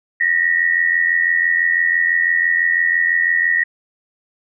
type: tone pair together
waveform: sine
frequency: 1846 / 1932 Hz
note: A#6 / B6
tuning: -17 / -39 cents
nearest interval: minor second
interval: 78 cents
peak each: -16 dBFS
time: 0.2-3.64 s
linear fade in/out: 10 ms
effects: none